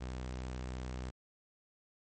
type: tone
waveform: sawtooth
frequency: 63.1 Hz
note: B1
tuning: 38 cents sharp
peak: -35 dBFS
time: 0-1.11 s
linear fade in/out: 20 ms
effects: MP3 32 kbps